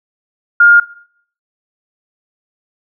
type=tone; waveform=sine; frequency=1414 Hz; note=F6; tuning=21 cents sharp; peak=-3 dBFS; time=0.6-0.8 s; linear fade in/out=5 ms; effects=noise-tail reverb RT60 0.6 s tail -20 dB re dry